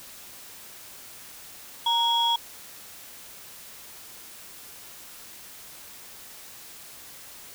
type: tone pair together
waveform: sine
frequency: 932.3 / 3327 Hz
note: A#5 / G#7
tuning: 0 / +2 cents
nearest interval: octave + minor seventh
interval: 2202 cents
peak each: -22 dBFS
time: 1.86-2.36 s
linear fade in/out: 5 ms
effects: tanh soft clip ceiling -15 dBFS + white hiss -45 dBFS RMS until 7.54 s

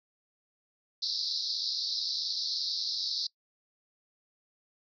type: band-pass noise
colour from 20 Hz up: pink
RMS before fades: -33 dBFS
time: 1.02-3.27 s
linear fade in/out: 5 ms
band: 3900 to 5300 Hz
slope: 96 dB/octave
effects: noise-tail reverb RT60 0.1 s tail -24 dB re dry

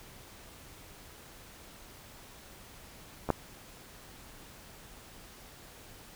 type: clicks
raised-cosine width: 1 ms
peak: -19 / -10 dBFS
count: 2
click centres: 3.29 / 3.303 s
effects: pink hiss -52 dBFS RMS until 6.15 s

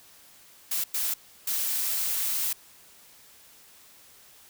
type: noise bursts at uneven times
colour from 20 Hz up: blue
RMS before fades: -28 dBFS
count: 3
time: 0.71-0.84 / 0.94-1.14 / 1.47-2.53 s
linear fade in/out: 5 ms
effects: white hiss -54 dBFS RMS until 4.49 s

